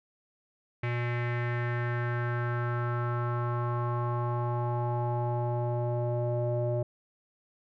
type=tone with low-pass filter sweep; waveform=square; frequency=120.4 Hz; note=B2; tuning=44 cents flat; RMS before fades=-30 dBFS; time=0.83-6.83 s; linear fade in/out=5 ms; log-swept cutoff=2200 to 580 Hz; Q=3.9; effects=none